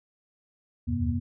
sine tone cluster, 78.1 / 83.1 / 96.4 / 127.5 / 239.7 Hz, D#2 / E2 / G2 / C3 / A#3, +7 / +15 / -28 / -44 / +48 cents, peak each -35 / -30 / -30 / -34 / -29 dBFS, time 0.87-1.2 s, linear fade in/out 20 ms, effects none

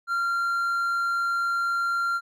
triangle tone, 1382 Hz, F6, 19 cents flat, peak -21 dBFS, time 0.07-2.21 s, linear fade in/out 50 ms, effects none

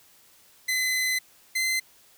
sawtooth tone pair in turn, 2030 / 2062 Hz, B6 / C7, +47 / -26 cents, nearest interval unison, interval 27 cents, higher second, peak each -20 dBFS, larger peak neither, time 0.68-1.19 / 1.55-1.8 s, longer first, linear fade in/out 10 ms, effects white hiss -57 dBFS RMS until 2.17 s

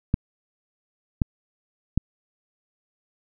clicks, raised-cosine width 5 ms, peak -7 dBFS, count 3, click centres 0.141 / 1.218 / 1.976 s, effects none

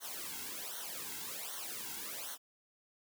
white noise with flanger, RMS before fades -43 dBFS, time 0-2.38 s, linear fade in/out 50 ms, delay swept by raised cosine 0.4 to 1.7 ms, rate 1.3 Hz, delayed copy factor -1, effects none

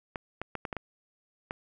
clicks, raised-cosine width 0.5 ms, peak -19 dBFS, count 7, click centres 0.158 / 0.416 / 0.553 / 0.652 / 0.728 / 0.767 / 1.509 s, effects none

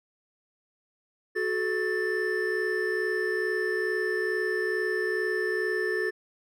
triangle tone cluster, 369.8 / 432.1 / 1771 Hz, F#4 / A4 / A6, -1 / -31 / +11 cents, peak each -28 dBFS, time 1.35-6.11 s, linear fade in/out 20 ms, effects none

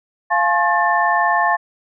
sine tone cluster, 694 / 851 / 1074 / 1777 Hz, F5 / G#5 / C6 / A6, -11 / +42 / +45 / +17 cents, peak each -19 dBFS, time 0.3-1.57 s, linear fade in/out 20 ms, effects none

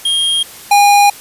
square tone pair in turn, 3233 / 814.3 Hz, G#7 / G#5, -47 / -34 cents, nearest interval 2 octaves, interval 2387 cents, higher first, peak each -12 / -6 dBFS, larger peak second, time 0.05-0.43 / 0.71-1.1 s, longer second, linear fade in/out 5 ms, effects white hiss -34 dBFS RMS until 1.2 s + resampled to 32000 Hz

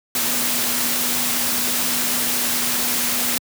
sine tone in noise, 242.9 Hz, B3, 29 cents flat, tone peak -32 dBFS, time 0.15-3.38 s, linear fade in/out 2 ms, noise white, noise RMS -21 dBFS, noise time 0.15-3.38 s, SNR -14 dB, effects high-pass 100 Hz 12 dB/octave

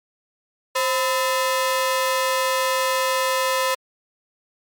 sawtooth ring-modulated tone, 770 Hz, G5, 31 cents flat, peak -12 dBFS, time 0.75-3.75 s, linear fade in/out 10 ms, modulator 243 Hz, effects MP3 96 kbps

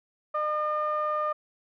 sawtooth tone with low-pass filter, 606 Hz, D#5, 46 cents flat, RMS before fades -28 dBFS, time 0.34-1.33 s, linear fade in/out 10 ms, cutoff 1200 Hz, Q 3.8, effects none

